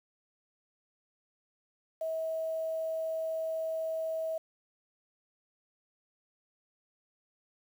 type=tone with quantisation; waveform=sine; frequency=644 Hz; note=E5; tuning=41 cents flat; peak=-31 dBFS; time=2.01-4.38 s; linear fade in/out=5 ms; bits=9; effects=none